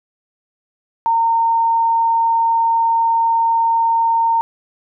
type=tone; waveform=sine; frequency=916 Hz; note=A#5; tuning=31 cents flat; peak=-12 dBFS; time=1.06-4.41 s; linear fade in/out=0 ms; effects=none